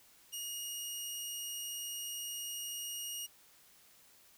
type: tone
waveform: 15% pulse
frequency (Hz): 2867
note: F7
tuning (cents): +45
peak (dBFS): -32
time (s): 0.32-3.27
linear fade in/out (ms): 20
effects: white hiss -63 dBFS RMS until 4.37 s